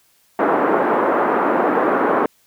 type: band-pass noise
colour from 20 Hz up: pink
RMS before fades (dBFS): -17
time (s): 0.39-2.26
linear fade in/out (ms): 2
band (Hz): 280 to 1400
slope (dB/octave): 24
effects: white hiss -58 dBFS RMS until 2.46 s